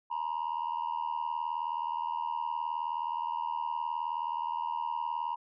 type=tone with amplitude modulation; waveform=sine; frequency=949 Hz; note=A#5; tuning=31 cents sharp; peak=-25 dBFS; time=0.1-5.36 s; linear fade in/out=20 ms; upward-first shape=sine; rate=79.2 Hz; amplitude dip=95%; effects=tanh soft clip ceiling -27 dBFS